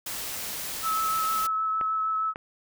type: noise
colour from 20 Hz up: white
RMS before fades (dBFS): -34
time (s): 0.06-1.47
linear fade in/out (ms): 5
type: tone with vibrato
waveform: sine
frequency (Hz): 1299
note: E6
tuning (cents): -26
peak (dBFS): -24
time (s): 0.82-2.34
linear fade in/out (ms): 50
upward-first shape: sine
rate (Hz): 6.5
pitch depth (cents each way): 12
type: clicks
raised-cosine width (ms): 0.5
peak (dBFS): -20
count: 2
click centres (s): 1.812 / 2.359
effects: none